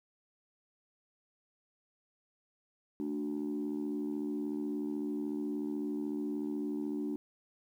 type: chord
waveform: sine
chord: D major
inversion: second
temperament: equal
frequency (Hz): 220 / 293.7 / 370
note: A3 / D4 / F#4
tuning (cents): 0 / 0 / 0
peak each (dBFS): -38 / -34 / -40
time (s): 3-7.16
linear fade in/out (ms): 0
effects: tanh soft clip ceiling -28 dBFS + 11-bit